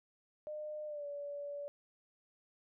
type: tone with pitch glide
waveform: sine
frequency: 606 to 574.6 Hz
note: D#5 to D5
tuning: -46 to -38 cents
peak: -40 dBFS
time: 0.47-1.68 s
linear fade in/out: 0 ms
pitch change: -92 cents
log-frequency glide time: 0.86-1.06 s
effects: none